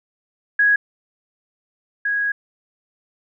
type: tone pair in turn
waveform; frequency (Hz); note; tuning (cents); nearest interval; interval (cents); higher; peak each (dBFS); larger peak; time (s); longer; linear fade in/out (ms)
sine; 1661.2 / 1654.1; G#6 / G#6; 0 / -7; unison; 7; first; -12 / -18; first; 0.59-0.76 / 2.05-2.32; second; 5
effects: none